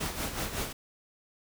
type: noise with tremolo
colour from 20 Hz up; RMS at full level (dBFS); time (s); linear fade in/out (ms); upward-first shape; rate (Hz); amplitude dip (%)
pink; -32; 0-0.73; 10; sine; 5.4; 60
effects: none